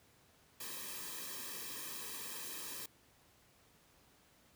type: noise with comb filter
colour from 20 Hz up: white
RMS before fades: -45 dBFS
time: 0.6-2.86 s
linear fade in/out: 5 ms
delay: 1.4 ms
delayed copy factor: -0.95
effects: pink hiss -67 dBFS RMS until 4.55 s + high-pass 60 Hz 12 dB/octave